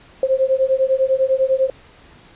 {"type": "beating tone pair", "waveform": "sine", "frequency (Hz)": [523.3, 533.3], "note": ["C5", "C5"], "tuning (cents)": [0, 33], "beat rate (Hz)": 10, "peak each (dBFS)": -17, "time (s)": [0.23, 1.7], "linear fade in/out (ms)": 2, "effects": ["pink hiss -47 dBFS RMS until 2.35 s", "resampled to 8000 Hz"]}